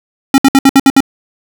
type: tone bursts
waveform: square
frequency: 271.5 Hz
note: C#4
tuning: 36 cents flat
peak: -3 dBFS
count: 7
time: 0.34-1.005 s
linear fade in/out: 2 ms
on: 41 ms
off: 63 ms
effects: none